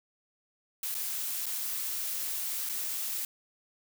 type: noise with dropouts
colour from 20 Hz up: blue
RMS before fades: -34 dBFS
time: 0.83-3.25 s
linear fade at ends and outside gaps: 2 ms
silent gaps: 0.944-0.949 / 1.458-1.464 / 2.691-2.695 s
effects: none